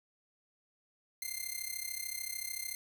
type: tone with amplitude modulation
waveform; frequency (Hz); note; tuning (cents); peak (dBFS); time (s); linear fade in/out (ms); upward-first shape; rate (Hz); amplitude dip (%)
5% pulse; 2093; C7; 0; -24; 1.22-2.75; 2; sine; 33.5; 80
effects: 9-bit